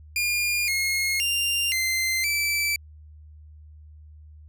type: tone with pitch steps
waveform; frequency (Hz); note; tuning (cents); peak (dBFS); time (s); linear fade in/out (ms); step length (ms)
sawtooth; 2417 / 2156 / 2789 / 2077 / 2321; D7 / C#7 / F7 / C7 / D7; +49 / -49 / -3 / -13 / -21; -19; 0.16-2.76; 2; 520
effects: added 76 Hz sine -44 dBFS peak until 4.48 s